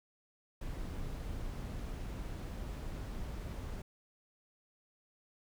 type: noise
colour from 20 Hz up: brown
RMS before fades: -41 dBFS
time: 0.61-3.82 s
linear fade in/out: 5 ms
effects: none